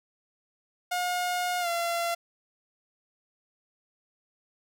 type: tone with pitch glide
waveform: sawtooth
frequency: 717 to 683.4 Hz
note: F5 to F5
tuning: +45 to -38 cents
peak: -23 dBFS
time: 0.91-2.15 s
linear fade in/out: 10 ms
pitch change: -83 cents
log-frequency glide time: 1.6-1.68 s
effects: none